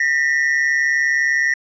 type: ring-modulated tone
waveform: triangle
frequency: 1884 Hz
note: A#6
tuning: 18 cents sharp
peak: -10 dBFS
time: 0-1.54 s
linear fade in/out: 5 ms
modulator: 69.9 Hz
effects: resampled to 16000 Hz